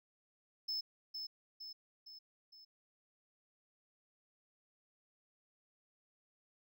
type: tone with echo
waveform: triangle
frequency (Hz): 5240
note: E8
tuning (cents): -11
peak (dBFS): -35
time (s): 0.68-0.81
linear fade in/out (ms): 10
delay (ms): 460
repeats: 4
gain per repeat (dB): -5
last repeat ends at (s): 2.65
effects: none